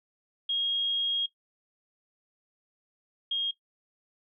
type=tone pair in turn; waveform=sine; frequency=3266 / 3247 Hz; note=G#7 / G#7; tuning=-30 / -40 cents; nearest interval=unison; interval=10 cents; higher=first; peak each=-26 / -26 dBFS; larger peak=neither; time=0.49-1.26 / 3.31-3.51 s; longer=first; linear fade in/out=5 ms; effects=noise-tail reverb RT60 0.1 s tail -17 dB re dry